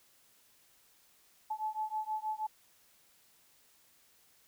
sine beating tone pair, 861 / 867.3 Hz, A5 / A5, -38 / -25 cents, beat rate 6.3 Hz, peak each -37 / -37 dBFS, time 1.5-2.47 s, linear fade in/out 10 ms, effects white hiss -66 dBFS RMS until 4.47 s

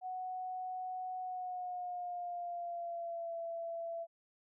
sine tone with pitch glide, 740 to 670.8 Hz, F#5 to E5, 0 to +30 cents, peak -38 dBFS, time 0.01-4.07 s, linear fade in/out 50 ms, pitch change -170 cents, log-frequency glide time 1.2-3.35 s, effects none

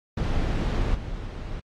brown noise with level steps, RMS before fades -24 / -33 dBFS, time 0.17-1.6 s, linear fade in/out 5 ms, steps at 0.94 s, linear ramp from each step 10 ms, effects low-pass 5000 Hz 12 dB/octave + AAC 48 kbps

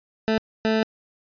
20% pulse tone bursts at uneven times, 220 Hz, A3, in tune, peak -14 dBFS, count 2, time 0.28-0.38 / 0.65-0.83 s, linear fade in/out 0 ms, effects resampled to 11025 Hz

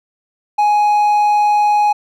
triangle tone, 834 Hz, G#5, 7 cents sharp, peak -8 dBFS, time 0.58-1.93 s, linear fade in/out 10 ms, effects none

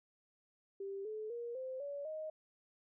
sine tone with pitch steps, 393.3 / 431.4 / 473.1 / 519 / 569.2 / 624.3 Hz, G4 / A4 / A#4 / C5 / C#5 / D#5, +6 / -34 / +26 / -14 / +46 / +6 cents, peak -40 dBFS, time 0.8-2.3 s, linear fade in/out 5 ms, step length 250 ms, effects none

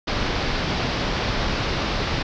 pink low-pass noise, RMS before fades -24 dBFS, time 0.07-2.23 s, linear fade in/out 10 ms, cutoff 5300 Hz, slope 48 dB/octave, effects none

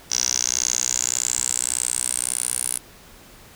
10% pulse tone with band-pass filter sweep, 61.74 Hz, B1, in tune, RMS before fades -24 dBFS, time 0.1-2.79 s, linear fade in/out 20 ms, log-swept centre 5800 to 10000 Hz, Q 8.6, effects pink hiss -47 dBFS RMS until 3.55 s

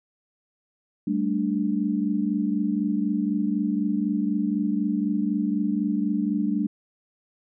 sine chord, G suspended second, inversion none, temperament equal, 196 / 220 / 293.7 Hz, G3 / A3 / D4, 0 / 0 / 0 cents, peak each -26 dBFS, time 1.07-6.67 s, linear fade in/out 5 ms, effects none

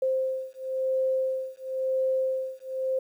sine beating tone pair, 523.3 / 524.27 Hz, C5 / C5, 0 / +3 cents, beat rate 0.97 Hz, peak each -28 dBFS, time 0.02-2.99 s, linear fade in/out 5 ms, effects 10-bit

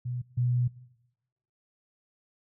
sine tone pair in turn, 123.47 / 123 Hz, B2 / B2, 0 / -7 cents, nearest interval unison, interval 7 cents, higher first, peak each -30 / -23 dBFS, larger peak second, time 0.05-0.22 / 0.37-0.68 s, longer second, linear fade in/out 10 ms, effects noise-tail reverb RT60 0.9 s tail -19 dB re dry

